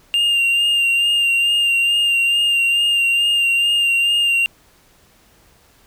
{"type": "tone with vibrato", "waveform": "triangle", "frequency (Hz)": 2794, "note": "F7", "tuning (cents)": 0, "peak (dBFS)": -12, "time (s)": [0.14, 4.46], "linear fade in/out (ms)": 0, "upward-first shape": "sine", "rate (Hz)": 2.3, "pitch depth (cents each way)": 25, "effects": ["pink hiss -53 dBFS RMS until 5.86 s"]}